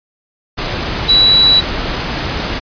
sine tone in noise, 3931 Hz, B7, 9 cents flat, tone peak -6 dBFS, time 1.08-1.61 s, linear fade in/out 20 ms, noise pink, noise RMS -19 dBFS, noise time 0.57-2.6 s, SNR +10 dB, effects resampled to 11025 Hz

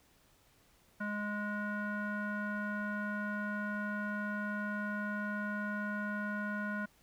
square tone with low-pass filter, 207.7 Hz, G#3, in tune, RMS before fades -37 dBFS, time 1-6.86 s, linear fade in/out 10 ms, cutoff 1500 Hz, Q 6.1, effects pink hiss -67 dBFS RMS until 7.02 s

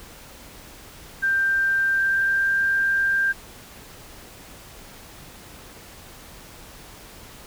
sine tone with pitch glide, 1575 to 1586.9 Hz, G6 to G6, +8 to +21 cents, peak -18 dBFS, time 1.22-3.33 s, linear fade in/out 20 ms, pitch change +13 cents, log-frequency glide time 1.9-2.59 s, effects pink hiss -44 dBFS RMS until 7.46 s

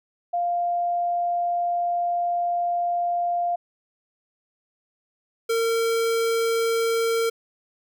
sine / square tone pair in turn, 698.5 / 457.2 Hz, F5 / A#4, 0 / -34 cents, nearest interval perfect fifth, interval 734 cents, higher first, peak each -21 dBFS, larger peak neither, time 0.33-3.56 / 5.49-7.3 s, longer first, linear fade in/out 10 ms, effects none

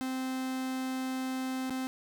45% pulse tone with dropouts, 260 Hz, C4, 11 cents flat, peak -32 dBFS, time 0.01-1.87 s, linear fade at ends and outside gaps 0 ms, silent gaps 1.697-1.706 s, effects none

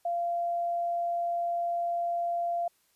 sine tone, 690 Hz, F5, 21 cents flat, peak -27 dBFS, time 0.05-2.68 s, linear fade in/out 5 ms, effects white hiss -69 dBFS RMS until 2.95 s + resampled to 32000 Hz

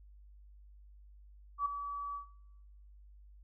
sine tone with ADSR envelope, 1145 Hz, D6, 44 cents flat, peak -27 dBFS, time 1.58-2.26 s, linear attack 76 ms, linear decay 8 ms, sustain -10 dB, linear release 110 ms, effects noise-tail reverb RT60 1.0 s tail -22 dB re dry + added 50 Hz sine -54 dBFS peak until 3.43 s

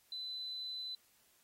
sine tone, 4014 Hz, B7, 27 cents sharp, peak -40 dBFS, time 0.12-0.95 s, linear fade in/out 2 ms, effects white hiss -70 dBFS RMS until 1.43 s + AAC 48 kbps

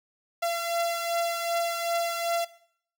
sawtooth beating tone pair, 680 / 682.6 Hz, F5 / F5, -46 / -40 cents, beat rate 2.6 Hz, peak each -24 / -29 dBFS, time 0.42-2.45 s, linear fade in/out 10 ms, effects noise-tail reverb RT60 0.6 s tail -17 dB re dry

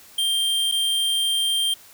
square tone with dropouts, 3176 Hz, G7, 22 cents sharp, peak -20 dBFS, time 0.18-1.74 s, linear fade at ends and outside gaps 5 ms, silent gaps 0.715-0.721 s, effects white hiss -48 dBFS RMS until 1.93 s

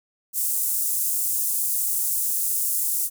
pink high-pass noise, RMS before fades -24 dBFS, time 0.33-3.1 s, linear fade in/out 50 ms, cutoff 8400 Hz, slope 24 dB/octave, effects none

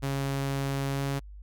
sawtooth tone with pitch glide, 137.6 to 138.64 Hz, C#3 to C#3, -12 to +1 cents, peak -24 dBFS, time 0.02-1.2 s, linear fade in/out 20 ms, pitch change +13 cents, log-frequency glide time 0.9-1.03 s, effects added 50 Hz sine -42 dBFS peak until 1.42 s

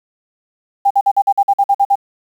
sine tone bursts, 798 Hz, G5, 31 cents sharp, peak -8 dBFS, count 11, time 0.85-1.956 s, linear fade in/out 10 ms, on 56 ms, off 49 ms, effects 7-bit

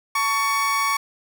30% pulse tone pair together, 889.7 / 1121 Hz, A5 / C#6, +19 / +19 cents, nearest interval major third, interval 400 cents, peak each -27 / -17 dBFS, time 0.15-0.97 s, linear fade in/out 5 ms, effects none

